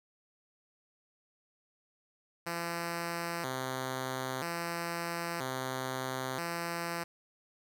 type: tone with vibrato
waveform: 5% pulse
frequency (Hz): 148.9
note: D3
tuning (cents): +24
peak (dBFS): -23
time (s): 2.46-7.04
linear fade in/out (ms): 10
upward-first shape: square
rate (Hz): 0.51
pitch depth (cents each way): 230
effects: none